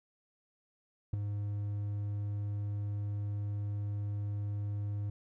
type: tone with ADSR envelope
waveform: triangle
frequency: 102.6 Hz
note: G#2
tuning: 21 cents flat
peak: -24 dBFS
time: 1.13-5.1 s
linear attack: 7 ms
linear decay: 10 ms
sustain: -7 dB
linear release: 4 ms
effects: none